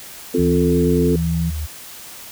sine chord, F major, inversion second, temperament equal with one note detuned, 258.9 / 349.2 / 440 Hz, C4 / F4 / A4, -18 / 0 / 0 cents, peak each -19 / -21 / -19 dBFS, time 0.34-1.16 s, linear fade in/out 5 ms
sine tone, 164.81 Hz, E3, in tune, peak -18 dBFS, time 0.37-1.51 s, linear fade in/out 20 ms
sine tone with pitch glide, 75.7 to 76.76 Hz, D#2 to D#2, -47 to -23 cents, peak -22 dBFS, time 0.38-1.67 s, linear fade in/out 20 ms, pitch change +24 cents, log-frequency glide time 0.62-0.73 s
effects white hiss -37 dBFS RMS until 2.31 s

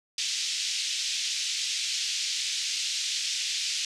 white band-pass noise, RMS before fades -30 dBFS, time 0.18-3.85 s, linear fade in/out 2 ms, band 2600 to 6400 Hz, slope 24 dB/octave, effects low-pass 10000 Hz 12 dB/octave

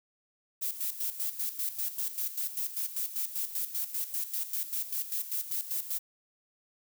violet noise with tremolo, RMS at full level -32 dBFS, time 0.61-5.99 s, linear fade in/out 20 ms, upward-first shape square, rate 5.1 Hz, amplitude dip 70%, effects none

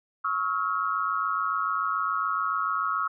sine tone cluster, 1112 / 1288 / 1395 Hz, C#6 / E6 / F6, +5 / -41 / -2 cents, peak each -30 / -27 / -31 dBFS, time 0.24-3.08 s, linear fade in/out 10 ms, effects none

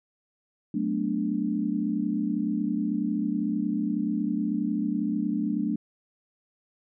sine chord, B minor seventh, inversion second, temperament equal with one note detuned, 185 / 217.5 / 246.9 / 293.7 Hz, F#3 / A3 / B3 / D4, 0 / -20 / 0 / 0 cents, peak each -32 / -28 / -33 / -29 dBFS, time 0.74-5.76 s, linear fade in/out 5 ms, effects none

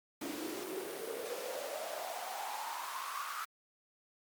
pink noise with high-pass filter sweep, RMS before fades -41 dBFS, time 0.21-3.45 s, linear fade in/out 5 ms, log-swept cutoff 290 to 1300 Hz, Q 6.8, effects Opus 48 kbps

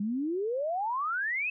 sine exponential sweep, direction up, 196 to 2644 Hz, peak -28 dBFS, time 0-1.5 s, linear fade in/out 5 ms, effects none

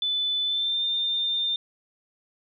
sine tone with pitch glide, 3500 to 3605 Hz, A7 to A7, -10 to +41 cents, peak -23 dBFS, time 0.02-1.56 s, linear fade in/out 2 ms, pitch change +51 cents, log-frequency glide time 0.44-0.82 s, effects none

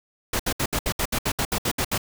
pink noise bursts, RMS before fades -24 dBFS, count 13, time 0.33-1.979 s, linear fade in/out 5 ms, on 65 ms, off 67 ms, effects none

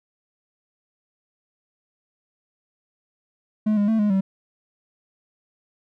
triangle tone with pitch steps, 213.9 / 204.5 / 222.3 / 208.3 / 192.4 Hz, A3 / G#3 / A3 / G#3 / G3, -49 / -26 / +18 / +5 / -32 cents, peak -15 dBFS, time 3.66-4.21 s, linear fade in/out 10 ms, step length 110 ms, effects none

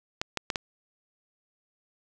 clicks, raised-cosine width 0.2 ms, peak -11 dBFS, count 4, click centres 0.215 / 0.373 / 0.502 / 0.558 s, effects none

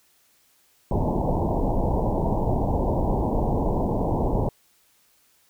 pink low-pass noise, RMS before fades -23 dBFS, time 0.91-4.49 s, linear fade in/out 2 ms, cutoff 970 Hz, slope 96 dB/octave, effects white hiss -62 dBFS RMS until 5.49 s

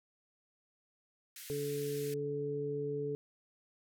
white band-pass noise, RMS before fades -49 dBFS, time 1.36-2.14 s, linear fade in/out 2 ms, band 1500 to 16000 Hz, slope 48 dB/octave
harmonic tone, 144.4 Hz, D3, 29 cents flat, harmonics 1 / 2 / 3, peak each -41 / -44 / -35 dBFS, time 1.5-3.15 s, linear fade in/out 0 ms
effects none

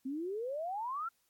sine exponential sweep, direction up, 254.8 to 1396.9 Hz, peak -35 dBFS, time 0.05-1.09 s, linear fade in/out 10 ms, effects white hiss -75 dBFS RMS until 1.29 s + AAC 64 kbps

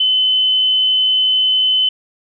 sine tone, 3037 Hz, F#7, 44 cents sharp, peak -11 dBFS, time 0-1.89 s, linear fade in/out 5 ms, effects none

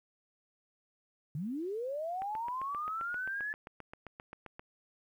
sine linear sweep, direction up, 134.5 to 1736 Hz, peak -34 dBFS, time 1.35-3.53 s, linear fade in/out 2 ms
click train, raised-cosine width 0.5 ms, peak -30 dBFS, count 19, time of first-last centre 2.22-4.595 s, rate 7.58 Hz
effects 11-bit

